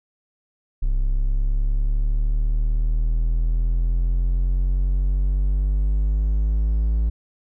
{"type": "exponential sweep", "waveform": "triangle", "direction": "up", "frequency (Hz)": [33, 55], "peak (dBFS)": -15, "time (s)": [0.82, 7.1], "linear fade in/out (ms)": 10, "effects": []}